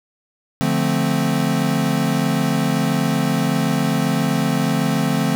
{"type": "chord", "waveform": "square", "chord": "D minor seventh", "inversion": "none", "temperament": "equal", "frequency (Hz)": [146.83, 174.61, 220, 261.6], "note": ["D3", "F3", "A3", "C4"], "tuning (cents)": [0, 0, 0, 0], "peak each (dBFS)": -23, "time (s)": [0.61, 5.35], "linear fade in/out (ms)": 0, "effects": []}